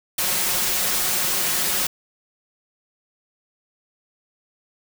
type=noise with comb filter; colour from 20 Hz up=white; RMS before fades=-22 dBFS; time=0.18-1.87 s; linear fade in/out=5 ms; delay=5.5 ms; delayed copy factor=+0.75; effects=none